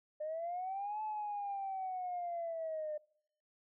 sine linear two-way sweep, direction up then down, 600 to 866 to 600 Hz, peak -36 dBFS, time 0.2-2.98 s, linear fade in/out 10 ms, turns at 1.02 s, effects noise-tail reverb RT60 0.6 s tail -22 dB re dry + tanh soft clip ceiling -32 dBFS

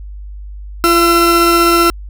40% pulse tone pair together, 341.4 / 1350 Hz, F4 / E6, -39 / +41 cents, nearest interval 2 octaves, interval 2380 cents, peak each -10 dBFS, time 0.84-1.9 s, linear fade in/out 0 ms, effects added 50 Hz sine -26 dBFS peak until 2.09 s

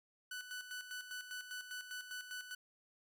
sawtooth tone with tremolo, 1492 Hz, F#6, 14 cents sharp, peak -39 dBFS, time 0.31-2.55 s, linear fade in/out 5 ms, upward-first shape square, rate 5 Hz, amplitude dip 60%, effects none

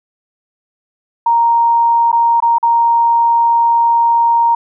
sine tone with dropouts, 932.3 Hz, A#5, in tune, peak -8 dBFS, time 1.26-4.55 s, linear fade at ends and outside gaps 5 ms, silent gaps 2.117-2.127 / 2.403-2.423 / 2.584-2.628 s, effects none

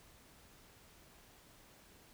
silence, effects pink hiss -62 dBFS RMS until 2.13 s

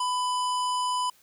harmonic tone with a mistuned harmonic, 998 Hz, B5, 18 cents sharp, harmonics 1 / 3 / 5 / 7 / 9 / 10, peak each -25 / -35 / -39 / -42 / -44 / -45 dBFS, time 0-1.1 s, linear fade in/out 5 ms, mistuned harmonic 7, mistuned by +20 cents, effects white hiss -60 dBFS RMS until 1.22 s

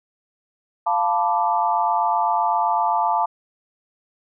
sine chord, B half-diminished seventh, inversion second, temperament equal, 698.5 / 880 / 987.8 / 1174.7 Hz, F5 / A5 / B5 / D6, 0 / 0 / 0 / 0 cents, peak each -23 / -20 / -25 / -25 dBFS, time 0.86-3.26 s, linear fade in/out 10 ms, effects none

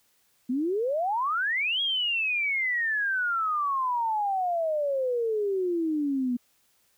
sine exponential two-way sweep, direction up then down, 239.6 to 3322 to 239.6 Hz, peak -24 dBFS, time 0.49-6.37 s, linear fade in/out 10 ms, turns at 1.81 s, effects white hiss -67 dBFS RMS until 6.97 s

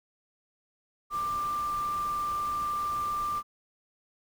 sine tone in noise, 1186 Hz, D6, 17 cents sharp, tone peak -28 dBFS, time 1.1-3.43 s, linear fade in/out 50 ms, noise pink, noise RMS -45 dBFS, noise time 1.1-3.43 s, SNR +14 dB, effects none

